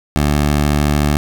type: tone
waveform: 15% pulse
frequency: 73.42 Hz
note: D2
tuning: in tune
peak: -6 dBFS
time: 0.16-1.17 s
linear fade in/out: 0 ms
effects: none